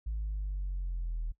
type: exponential sweep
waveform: sine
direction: down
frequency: 54.8 to 39.42 Hz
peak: -30 dBFS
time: 0.06-1.32 s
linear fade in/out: 10 ms
effects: noise-tail reverb RT60 0.1 s tail -20 dB re dry + tanh soft clip ceiling -29 dBFS